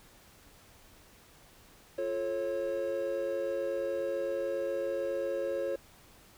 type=chord; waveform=triangle; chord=F augmented; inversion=none; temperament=just; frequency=349.2 / 436.5 / 545.7 Hz; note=F4 / A4 / C#5; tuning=0 / -14 / -27 cents; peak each=-36 / -36 / -30 dBFS; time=1.98-5.76 s; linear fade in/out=5 ms; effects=pink hiss -58 dBFS RMS until 6.37 s